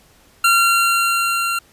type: tone with level ramp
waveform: 25% pulse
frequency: 1376 Hz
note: F6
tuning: 26 cents flat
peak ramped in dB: -7 to -15 dBFS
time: 0.44-1.59 s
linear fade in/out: 5 ms
effects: pink hiss -52 dBFS RMS until 1.72 s + resampled to 32000 Hz